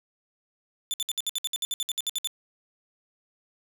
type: tone bursts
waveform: sawtooth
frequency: 3520 Hz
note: A7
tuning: in tune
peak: -23 dBFS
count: 16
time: 0.91-2.273 s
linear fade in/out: 0 ms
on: 28 ms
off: 61 ms
effects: none